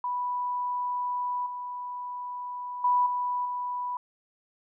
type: tone with level steps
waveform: sine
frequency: 986 Hz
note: B5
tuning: 3 cents flat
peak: -27 / -33 / -20 / -26 / -29 dBFS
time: 0.04-3.97 s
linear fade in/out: 2 ms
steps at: 1.46 / 2.84 / 3.06 / 3.45 s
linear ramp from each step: 5 ms
effects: none